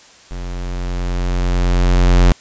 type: tone with level ramp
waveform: square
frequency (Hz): 44.58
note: F1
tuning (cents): +36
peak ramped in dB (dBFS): -25 to -7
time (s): 0.31-2.32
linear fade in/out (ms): 0
effects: white hiss -44 dBFS RMS until 2.4 s + resampled to 16000 Hz